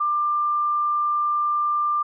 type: tone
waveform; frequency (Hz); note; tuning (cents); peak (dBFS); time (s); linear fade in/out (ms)
sine; 1190; D6; +22; -19; 0-2.03; 10
effects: none